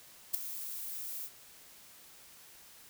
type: noise with ADSR envelope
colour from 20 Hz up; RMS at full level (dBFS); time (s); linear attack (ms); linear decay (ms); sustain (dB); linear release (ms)
violet; -27; 0.33-1.3; 17; 3; -14; 55
effects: white hiss -56 dBFS RMS until 2.89 s